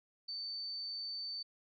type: tone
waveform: sine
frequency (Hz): 4551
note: C#8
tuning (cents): +45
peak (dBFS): -39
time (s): 0.28-1.43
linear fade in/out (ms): 10
effects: none